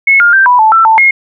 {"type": "tone with pitch steps", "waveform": "sine", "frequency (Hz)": [2188, 1412, 1568, 986, 874, 1336, 887, 2152], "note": ["C#7", "F6", "G6", "B5", "A5", "E6", "A5", "C7"], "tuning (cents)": [-23, 19, 0, -3, -12, 23, 14, 48], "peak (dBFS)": -3, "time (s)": [0.07, 1.11], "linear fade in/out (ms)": 5, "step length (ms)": 130, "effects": []}